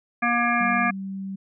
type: harmonic tone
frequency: 238.1 Hz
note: A#3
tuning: 37 cents sharp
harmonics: 1 / 3 / 5 / 7 / 9 / 10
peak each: -26 / -26 / -25 / -25 / -30 / -28 dBFS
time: 0.22-0.91 s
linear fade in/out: 10 ms
type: tone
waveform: sine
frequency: 193.5 Hz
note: G3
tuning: 22 cents flat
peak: -29 dBFS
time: 0.6-1.36 s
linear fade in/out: 10 ms
effects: none